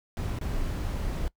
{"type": "noise with dropouts", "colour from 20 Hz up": "brown", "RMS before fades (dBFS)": -30, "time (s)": [0.17, 1.28], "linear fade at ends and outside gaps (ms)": 1, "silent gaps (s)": [0.388, 0.412], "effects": ["noise-tail reverb RT60 0.1 s tail -22 dB re dry"]}